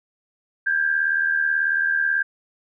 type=tone pair together; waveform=sine; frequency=1585.7 / 1664 Hz; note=G6 / G#6; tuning=+19 / +3 cents; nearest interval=minor second; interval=84 cents; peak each=-19 / -25 dBFS; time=0.66-2.23 s; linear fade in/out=10 ms; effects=none